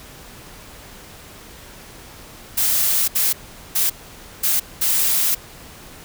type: noise bursts at uneven times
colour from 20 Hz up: blue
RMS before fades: -18 dBFS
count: 5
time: 2.57-3.08 / 3.15-3.33 / 3.75-3.9 / 4.43-4.6 / 4.81-5.35 s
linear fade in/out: 10 ms
effects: pink hiss -41 dBFS RMS until 6.04 s